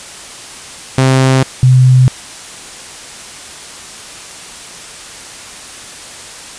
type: tone pair in turn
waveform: sawtooth / sine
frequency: 131.7 / 128.1 Hz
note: C3 / C3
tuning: +12 / -36 cents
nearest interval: unison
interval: 48 cents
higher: first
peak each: -3 dBFS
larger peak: neither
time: 0.98-1.43 / 1.63-2.08 s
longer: neither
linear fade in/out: 0 ms
effects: white hiss -30 dBFS RMS until 6.58 s + resampled to 22050 Hz